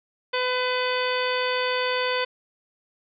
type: harmonic tone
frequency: 503 Hz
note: B4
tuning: 32 cents sharp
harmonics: 1 / 2 / 3 / 4 / 5 / 6 / 7 / 9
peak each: -26 / -29 / -31 / -32 / -33 / -34 / -34 / -36 dBFS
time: 0.33-2.25 s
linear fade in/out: 10 ms
effects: none